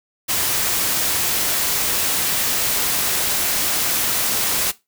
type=noise; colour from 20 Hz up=white; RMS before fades=-20 dBFS; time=0.28-4.72 s; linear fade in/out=20 ms; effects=noise-tail reverb RT60 0.2 s tail -17 dB re dry